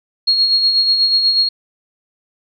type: tone with tremolo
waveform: sine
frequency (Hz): 4291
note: C8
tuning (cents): +43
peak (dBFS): -9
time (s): 0.27-1.49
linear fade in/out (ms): 10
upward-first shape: sine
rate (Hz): 8.2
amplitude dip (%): 45
effects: none